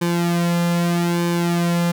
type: tone with flanger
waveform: sawtooth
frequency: 172.2 Hz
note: F3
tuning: 24 cents flat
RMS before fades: -19 dBFS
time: 0.01-1.92 s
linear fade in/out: 10 ms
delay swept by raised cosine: 1.5 to 2.7 ms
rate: 0.8 Hz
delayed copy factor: -0.8
effects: none